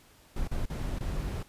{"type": "noise with dropouts", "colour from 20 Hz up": "brown", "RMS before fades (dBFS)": -32, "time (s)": [0.36, 1.43], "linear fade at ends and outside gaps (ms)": 5, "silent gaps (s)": [[0.476, 0.512], [0.657, 0.699], [0.988, 1.006]], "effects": ["pink hiss -59 dBFS RMS until 1.48 s", "resampled to 32000 Hz"]}